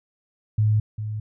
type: tone pair in turn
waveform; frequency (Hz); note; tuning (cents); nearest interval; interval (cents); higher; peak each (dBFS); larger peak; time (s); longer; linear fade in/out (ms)
sine; 107.2 / 107.2; A2 / A2; -45 / -45; unison; 0; neither; -16 / -26; first; 0.58-0.8 / 0.98-1.2; neither; 5
effects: none